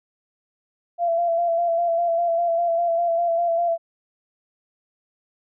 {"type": "tone with vibrato", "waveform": "sine", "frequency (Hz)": 680, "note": "F5", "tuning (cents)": -46, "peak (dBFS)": -18, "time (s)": [0.98, 3.78], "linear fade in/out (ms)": 50, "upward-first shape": "square", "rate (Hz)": 5, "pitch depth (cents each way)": 27, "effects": []}